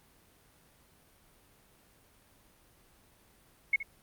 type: tone with echo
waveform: sine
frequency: 2185 Hz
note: C#7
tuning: 26 cents flat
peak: -22 dBFS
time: 3.73-3.76 s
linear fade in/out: 5 ms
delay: 70 ms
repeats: 1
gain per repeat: -13 dB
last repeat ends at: 3.83 s
effects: pink hiss -63 dBFS RMS until 4.02 s + Opus 32 kbps